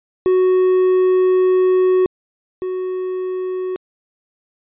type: tone pair in turn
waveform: triangle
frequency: 370 / 370 Hz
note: F#4 / F#4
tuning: 0 / 0 cents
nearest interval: unison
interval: 0 cents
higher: neither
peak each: -9 / -18 dBFS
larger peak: first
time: 0.26-2.06 / 2.62-3.76 s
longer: first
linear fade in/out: 0 ms
effects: resampled to 8000 Hz